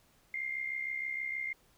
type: tone with amplitude modulation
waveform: sine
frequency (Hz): 2109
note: C7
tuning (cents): +13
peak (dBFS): -31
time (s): 0.34-1.53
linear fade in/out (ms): 2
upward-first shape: sine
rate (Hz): 66.4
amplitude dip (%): 65
effects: pink hiss -67 dBFS RMS until 1.77 s